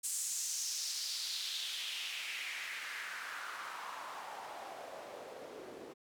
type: noise with band-pass filter sweep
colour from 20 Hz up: white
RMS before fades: -42 dBFS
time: 0.03-5.94 s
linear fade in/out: 20 ms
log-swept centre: 8300 to 370 Hz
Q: 2.8
effects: none